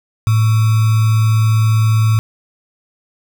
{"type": "tone with sample-and-hold", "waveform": "sine", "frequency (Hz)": 110, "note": "A2", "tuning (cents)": 0, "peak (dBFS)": -9, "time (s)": [0.27, 2.19], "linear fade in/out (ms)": 0, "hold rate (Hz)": 1225, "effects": []}